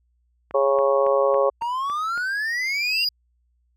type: click train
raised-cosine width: 0.5 ms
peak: -24 dBFS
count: 7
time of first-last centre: 0.51-2.177 s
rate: 3.6 Hz
type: harmonic tone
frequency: 137.8 Hz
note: C#3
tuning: 10 cents flat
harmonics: 3 / 4 / 5 / 6 / 7 / 8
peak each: -23 / -18 / -30 / -31 / -31 / -25 dBFS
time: 0.54-1.5 s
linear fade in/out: 10 ms
type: exponential sweep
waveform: triangle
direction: up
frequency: 913 to 2836 Hz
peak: -21 dBFS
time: 1.61-3.05 s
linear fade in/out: 10 ms
type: tone with exponential growth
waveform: triangle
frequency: 4883 Hz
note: D#8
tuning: 33 cents flat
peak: -18 dBFS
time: 1.84-3.09 s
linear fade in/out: 5 ms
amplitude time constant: 270 ms
effects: added 60 Hz sine -63 dBFS peak until 3.76 s